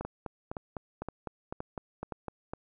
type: two click trains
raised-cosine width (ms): 1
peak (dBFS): -22 / -22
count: 11 / 5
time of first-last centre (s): 0.01-2.535 / 0.05-2.123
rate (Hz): 3.96 / 1.93
effects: none